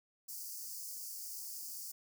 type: high-pass noise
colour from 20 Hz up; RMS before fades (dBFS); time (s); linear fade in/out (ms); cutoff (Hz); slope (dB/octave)
white; -45; 0.28-1.92; 10; 4600; 96
effects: none